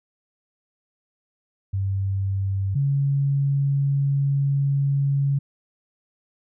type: tone pair in turn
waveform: sine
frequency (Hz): 97.3 / 139.51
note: G2 / C#3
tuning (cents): -12 / +11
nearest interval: tritone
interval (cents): 623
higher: second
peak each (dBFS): -21 / -18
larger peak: second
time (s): 1.73-2.75 / 2.75-5.39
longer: second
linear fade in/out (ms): 10
effects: none